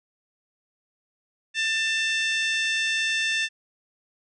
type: harmonic tone with a mistuned harmonic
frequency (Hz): 891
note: A5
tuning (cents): +22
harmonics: 2 / 3 / 4 / 5 / 6 / 7 / 8 / 9 / 10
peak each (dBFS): -26 / -27 / -29 / -42 / -36 / -39 / -47 / -44 / -48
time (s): 1.54-3.49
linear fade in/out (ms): 50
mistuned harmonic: 8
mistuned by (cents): -32
effects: none